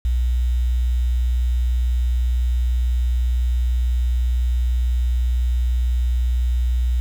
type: tone with quantisation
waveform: sine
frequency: 61 Hz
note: B1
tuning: 21 cents flat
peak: -16 dBFS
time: 0.05-7 s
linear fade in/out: 0 ms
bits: 7
effects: none